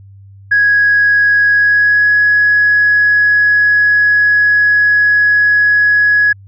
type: tone with pitch glide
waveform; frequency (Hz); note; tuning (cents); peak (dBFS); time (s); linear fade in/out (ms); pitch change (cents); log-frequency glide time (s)
sine; 1661.2 to 1676.6; G#6 to G#6; 0 to +16; -6; 0.51-6.33; 10; +16; 1.53-2.1
effects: tanh soft clip ceiling -2 dBFS + added 98 Hz sine -35 dBFS peak until 6.47 s